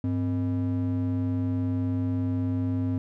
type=ring-modulated tone; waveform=triangle; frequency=180.9 Hz; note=F#3; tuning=39 cents flat; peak=-19 dBFS; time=0.04-2.98 s; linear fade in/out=0 ms; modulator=80.1 Hz; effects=none